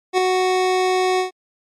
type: tone with ADSR envelope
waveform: 25% pulse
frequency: 370.1 Hz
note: F#4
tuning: in tune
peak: -8 dBFS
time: 0.13-1.31 s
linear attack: 49 ms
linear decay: 3 ms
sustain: -4 dB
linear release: 120 ms
effects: low-pass 7000 Hz 12 dB/octave + MP3 96 kbps